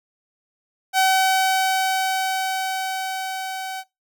sawtooth tone with level ramp, 760 Hz, F#5, 46 cents sharp, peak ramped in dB -11 to -25 dBFS, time 0.93-3.84 s, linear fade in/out 50 ms, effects noise-tail reverb RT60 0.2 s tail -20 dB re dry

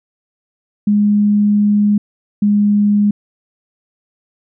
sine tone pair in turn, 206.9 / 206.1 Hz, G#3 / G#3, -6 / -13 cents, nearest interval unison, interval 7 cents, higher first, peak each -9 dBFS, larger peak neither, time 0.87-1.98 / 2.42-3.11 s, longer first, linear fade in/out 5 ms, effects none

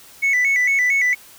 sine tone with vibrato, 2093 Hz, C7, in tune, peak -12 dBFS, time 0.22-1.15 s, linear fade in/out 20 ms, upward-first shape square, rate 4.4 Hz, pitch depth 91 cents each way, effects tanh soft clip ceiling -13 dBFS + white hiss -45 dBFS RMS until 1.38 s

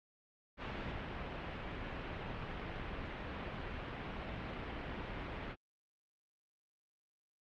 pink low-pass noise, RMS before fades -43 dBFS, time 0.57-5.56 s, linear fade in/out 50 ms, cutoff 3000 Hz, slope 24 dB/octave, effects Opus 48 kbps

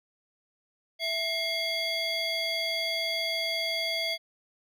triangle tone cluster, 660 / 2129 / 3357 / 4632 Hz, E5 / C7 / G#7 / D8, +2 / +30 / +18 / -25 cents, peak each -32 / -30 / -30 / -32 dBFS, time 0.99-4.18 s, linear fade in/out 50 ms, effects tanh soft clip ceiling -20 dBFS

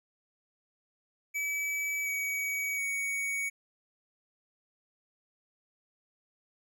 square tone with pitch steps, 2292 / 2264 / 2240 Hz, D7 / C#7 / C#7, -43 / +36 / +18 cents, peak -31 dBFS, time 1.34-3.5 s, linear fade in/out 20 ms, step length 720 ms, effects none

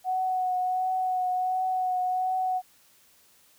sine tone with vibrato, 740 Hz, F#5, in tune, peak -24 dBFS, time 0.04-2.62 s, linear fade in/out 50 ms, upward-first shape triangle, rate 1.4 Hz, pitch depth 21 cents each way, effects white hiss -60 dBFS RMS until 3.58 s

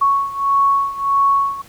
sine beating tone pair, 1108.7 / 1110.3 Hz, C#6 / C#6, 0 / +2 cents, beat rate 1.6 Hz, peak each -15 / -18 dBFS, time 0.01-1.62 s, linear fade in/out 10 ms, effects pink hiss -45 dBFS RMS until 1.68 s

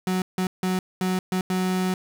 35% pulse tone bursts at uneven times, 185 Hz, F#3, in tune, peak -20 dBFS, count 6, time 0.07-0.22 / 0.38-0.47 / 0.63-0.79 / 1.01-1.19 / 1.32-1.41 / 1.5-1.94 s, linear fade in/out 2 ms, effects none

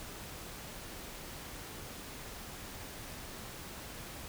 silence, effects pink hiss -46 dBFS RMS until 4.28 s

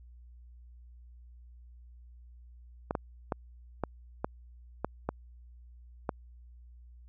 clicks, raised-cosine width 1 ms, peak -16 dBFS, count 8, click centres 2.909 / 2.952 / 3.322 / 3.837 / 4.245 / 4.846 / 5.09 / 6.092 s, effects added 60 Hz sine -50 dBFS peak until 7.08 s

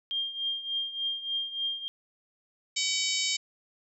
sine tone with tremolo, 3205 Hz, G7, 38 cents sharp, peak -26 dBFS, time 0.11-1.88 s, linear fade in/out 0 ms, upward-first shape triangle, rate 3.4 Hz, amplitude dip 80%
harmonic tone, 758 Hz, F#5, 42 cents sharp, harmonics 3 / 4 / 5 / 6 / 7 / 8 / 9 / 10, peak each -34 / -34 / -33 / -35 / -34 / -41 / -35 / -36 dBFS, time 2.76-3.37 s, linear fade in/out 10 ms
effects none

